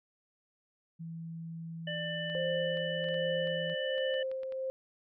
sine tone, 164.81 Hz, E3, in tune, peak -39 dBFS, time 0.99-3.75 s, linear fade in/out 20 ms
harmonic tone, 595 Hz, D5, 22 cents sharp, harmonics 1 / 3 / 5, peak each -39 / -39 / -39 dBFS, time 1.87-4.23 s, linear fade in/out 5 ms
clicks, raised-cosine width 0.3 ms, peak -36 dBFS, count 12, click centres 2.299 / 2.772 / 3.042 / 3.087 / 3.143 / 3.473 / 3.698 / 3.981 / 4.141 / 4.315 / 4.433 / 4.523 s
sine tone with tremolo, 526 Hz, C5, 9 cents sharp, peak -30 dBFS, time 2.35-4.7 s, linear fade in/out 0 ms, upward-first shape sine, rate 1.3 Hz, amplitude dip 45%
effects none

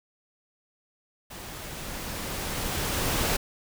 pink noise with level ramp, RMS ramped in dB -41 to -25 dBFS, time 1.3-3.37 s, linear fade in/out 10 ms, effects none

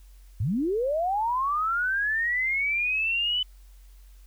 sine linear sweep, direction up, 82.5 to 3015 Hz, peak -23 dBFS, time 0.4-3.43 s, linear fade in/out 5 ms, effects added 46 Hz sine -47 dBFS peak until 4.26 s + white hiss -63 dBFS RMS until 4.26 s

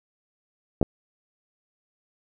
clicks, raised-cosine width 2 ms, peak -8 dBFS, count 2, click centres 0.814 / 0.828 s, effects none

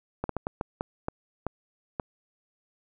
slowing click train, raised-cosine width 1 ms, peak -15 dBFS, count 9, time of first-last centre 0.24-1.998 s, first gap 53 ms, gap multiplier 1.39, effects none

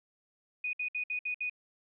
sine tone bursts, 2480 Hz, D#7, 6 cents flat, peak -31 dBFS, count 6, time 0.64-1.497 s, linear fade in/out 5 ms, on 92 ms, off 61 ms, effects none

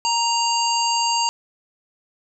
harmonic tone, 933 Hz, A#5, 1 cent sharp, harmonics 1 / 3 / 5 / 7 / 8, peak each -20 / -26 / -24 / -30 / -29 dBFS, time 0.05-1.29 s, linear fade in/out 0 ms, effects none

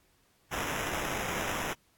blue noise with sample-and-hold, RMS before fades -34 dBFS, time 0.51-1.74 s, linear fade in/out 20 ms, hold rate 4410 Hz, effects pink hiss -68 dBFS RMS until 1.97 s + AAC 64 kbps

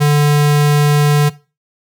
square tone, 147 Hz, D3, 2 cents sharp, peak -9 dBFS, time 0-1.3 s, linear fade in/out 20 ms, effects noise-tail reverb RT60 0.3 s tail -18 dB re dry

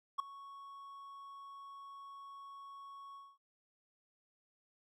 triangle tone with ADSR envelope, 1108.7 Hz, C#6, in tune, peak -27 dBFS, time 0.18-3.38 s, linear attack 17 ms, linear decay 5 ms, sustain -20 dB, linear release 230 ms, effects none

